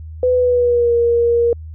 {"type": "tone with pitch glide", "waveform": "sine", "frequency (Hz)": [502, 471.1], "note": ["B4", "A#4"], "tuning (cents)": [28, 18], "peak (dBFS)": -11, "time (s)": [0.23, 1.53], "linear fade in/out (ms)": 2, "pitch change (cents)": -110, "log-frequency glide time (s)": [0.33, 0.93], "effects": ["added 79 Hz sine -29 dBFS peak until 1.74 s"]}